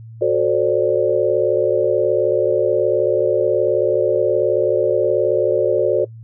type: chord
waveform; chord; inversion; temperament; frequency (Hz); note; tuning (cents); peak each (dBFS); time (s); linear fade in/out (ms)
sine; D dominant seventh; first; just; 367.1 / 440.5 / 528.6 / 587.3; F#4 / A4 / C5 / D5; -14 / +2 / +18 / 0; -19; 0.21-6.05; 10
effects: noise-tail reverb RT60 0.1 s tail -21 dB re dry + added 113 Hz sine -34 dBFS peak until 6.23 s